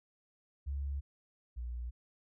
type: tone pair in turn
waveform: sine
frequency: 69.8 / 59.98 Hz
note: C#2 / B1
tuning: +13 / -50 cents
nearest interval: minor third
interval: 263 cents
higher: first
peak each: -34 / -37 dBFS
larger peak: first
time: 0.66-1.01 / 1.56-1.91 s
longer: neither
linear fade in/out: 20 ms
effects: none